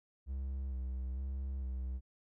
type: tone with vibrato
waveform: triangle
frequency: 65.41 Hz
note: C2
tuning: in tune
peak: -34 dBFS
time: 0.26-2.01 s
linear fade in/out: 50 ms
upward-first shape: square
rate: 1.1 Hz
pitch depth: 37 cents each way
effects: none